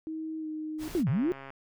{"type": "tone with pitch glide", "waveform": "sine", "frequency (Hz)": [317.1, 310.2], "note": ["D#4", "D#4"], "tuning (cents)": [33, -5], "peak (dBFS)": -33, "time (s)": [0.07, 0.88], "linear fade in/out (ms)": 0, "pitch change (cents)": -38, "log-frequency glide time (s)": [0.39, 0.47]}
{"type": "noise", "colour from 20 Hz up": "pink", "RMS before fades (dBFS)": -43, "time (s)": [0.78, 1.04], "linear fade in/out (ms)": 50}
{"type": "linear two-way sweep", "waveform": "sine", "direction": "down then up", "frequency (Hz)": [379.7, 110, 379.7], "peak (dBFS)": -24, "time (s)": [0.95, 1.32], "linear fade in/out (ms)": 0, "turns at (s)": 1.09}
{"type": "click train", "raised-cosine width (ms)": 0.5, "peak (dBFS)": -29, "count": 60, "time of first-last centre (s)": [1.07, 1.504], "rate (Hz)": 136}
{"effects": []}